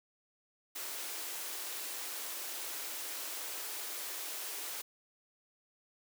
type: high-pass noise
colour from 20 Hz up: white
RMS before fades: -41 dBFS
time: 0.75-4.82 s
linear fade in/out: 10 ms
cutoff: 290 Hz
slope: 48 dB/octave
effects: none